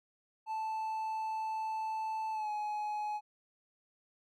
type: tone with pitch glide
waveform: triangle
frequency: 878 to 842.2 Hz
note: A5 to G#5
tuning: -4 to +24 cents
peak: -32 dBFS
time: 0.46-3.21 s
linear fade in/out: 50 ms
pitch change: -72 cents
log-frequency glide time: 2.32-2.5 s
effects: none